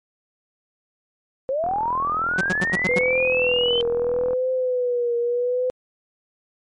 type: linear sweep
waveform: sine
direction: up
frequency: 510 to 3103 Hz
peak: -20 dBFS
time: 1.49-3.81 s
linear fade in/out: 0 ms
type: click train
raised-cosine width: 1 ms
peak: -19 dBFS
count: 113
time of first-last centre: 1.64-4.332 s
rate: 41.6 Hz
type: tone bursts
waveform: sawtooth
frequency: 183.9 Hz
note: F#3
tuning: 10 cents flat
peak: -16 dBFS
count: 6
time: 2.38-2.99 s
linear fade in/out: 5 ms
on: 30 ms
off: 86 ms
type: tone with vibrato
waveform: sine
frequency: 493.9 Hz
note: B4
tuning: in tune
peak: -19 dBFS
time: 2.89-5.7 s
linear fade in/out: 0 ms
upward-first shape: triangle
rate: 0.77 Hz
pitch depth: 80 cents each way
effects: MP3 48 kbps